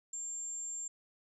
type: tone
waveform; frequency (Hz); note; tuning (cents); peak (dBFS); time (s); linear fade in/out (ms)
sine; 7360; A#8; -23; -37; 0.13-0.88; 5
effects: tanh soft clip ceiling -33 dBFS